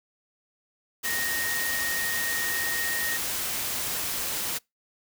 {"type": "tone in noise", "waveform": "sine", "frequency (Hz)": 1861, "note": "A#6", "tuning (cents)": -3, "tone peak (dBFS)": -29, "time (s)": [1.04, 3.18], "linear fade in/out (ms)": 20, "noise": "white", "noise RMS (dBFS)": -30, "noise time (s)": [1.03, 4.59], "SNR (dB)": -2, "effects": ["noise-tail reverb RT60 0.2 s tail -26 dB re dry"]}